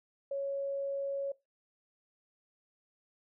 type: tone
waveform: sine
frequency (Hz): 554.4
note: C#5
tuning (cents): 0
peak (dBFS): -32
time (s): 0.31-1.32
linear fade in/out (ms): 5
effects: noise-tail reverb RT60 0.2 s tail -19 dB re dry